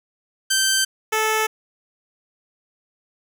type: tone pair in turn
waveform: 10% pulse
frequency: 1555 / 436.4 Hz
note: G6 / A4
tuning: -14 / -14 cents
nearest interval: octave + minor seventh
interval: 2200 cents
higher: first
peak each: -8 / -10 dBFS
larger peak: first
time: 0.5-0.85 / 1.12-1.47 s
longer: neither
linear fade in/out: 10 ms
effects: none